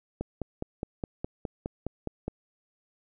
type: click train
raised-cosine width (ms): 2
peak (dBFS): -18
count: 11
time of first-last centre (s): 0.21-2.28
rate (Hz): 4.83
effects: none